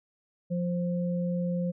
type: tone pair together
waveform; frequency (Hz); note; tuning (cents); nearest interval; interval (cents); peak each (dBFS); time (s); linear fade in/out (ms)
sine; 175.96 / 525; F3 / C5; +13 / +6; octave + perfect fifth; 1893; -27 / -34; 0.5-1.72; 20
effects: none